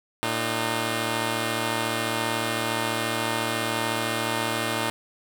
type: tone pair together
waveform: 5% pulse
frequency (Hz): 114.1 / 304.9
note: A#2 / D#4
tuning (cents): -37 / -35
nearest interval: octave + perfect fourth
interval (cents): 1702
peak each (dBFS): -16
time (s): 0.23-4.9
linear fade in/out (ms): 0
effects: none